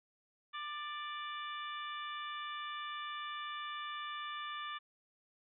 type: harmonic tone with a mistuned harmonic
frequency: 587.3 Hz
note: D5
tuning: in tune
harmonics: 2 / 3 / 4 / 5 / 6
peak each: -42 / -47 / -51 / -50 / -49 dBFS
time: 0.53-4.79 s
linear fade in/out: 20 ms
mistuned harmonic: 2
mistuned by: +22 cents
effects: none